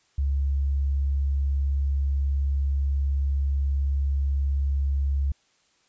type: tone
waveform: sine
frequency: 69.3 Hz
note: C#2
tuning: in tune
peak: -21 dBFS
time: 0.18-5.32 s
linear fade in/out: 5 ms
effects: white hiss -65 dBFS RMS until 5.88 s + resampled to 16000 Hz